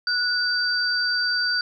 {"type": "tone pair together", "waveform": "sine", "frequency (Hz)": [1468, 4661], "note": ["F#6", "D8"], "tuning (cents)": [-14, -14], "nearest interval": "octave + minor sixth", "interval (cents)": 2000, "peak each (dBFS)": -23, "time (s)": [0.07, 1.61], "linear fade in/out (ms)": 2, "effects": []}